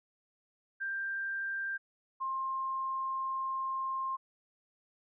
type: tone pair in turn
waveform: sine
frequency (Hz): 1583 / 1060.5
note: G6 / C6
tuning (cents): +17 / +23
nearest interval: perfect fifth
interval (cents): 694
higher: first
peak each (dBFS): -33 / -32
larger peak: second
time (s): 0.8-1.78 / 2.2-4.17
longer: second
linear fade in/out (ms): 20
effects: none